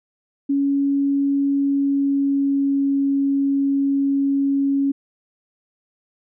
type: tone with pitch glide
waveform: sine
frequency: 279.2 to 277 Hz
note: C#4 to C#4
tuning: +13 to -1 cents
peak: -16 dBFS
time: 0.49-4.92 s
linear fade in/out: 10 ms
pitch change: -14 cents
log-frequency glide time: 1.5-2.96 s
effects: none